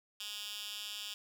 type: tone with high-pass filter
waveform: 10% pulse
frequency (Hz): 207.7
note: G#3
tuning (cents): 0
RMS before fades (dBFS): -43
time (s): 0.2-1.14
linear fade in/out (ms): 2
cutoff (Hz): 3300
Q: 2.3
effects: none